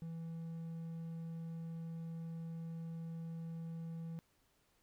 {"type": "tone", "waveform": "triangle", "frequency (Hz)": 164.81, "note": "E3", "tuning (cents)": 0, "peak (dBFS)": -40, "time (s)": [0.02, 4.19], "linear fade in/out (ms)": 0, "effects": ["pink hiss -75 dBFS RMS until 4.82 s"]}